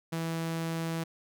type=tone; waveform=sawtooth; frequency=164.3 Hz; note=E3; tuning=5 cents flat; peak=-27 dBFS; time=0.12-1.04 s; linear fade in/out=10 ms; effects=none